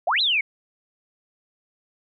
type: exponential two-way sweep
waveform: sine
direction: up then down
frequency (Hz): 599 to 4186 to 2141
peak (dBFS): -18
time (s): 0.07-0.41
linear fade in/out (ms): 5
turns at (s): 0.21
effects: none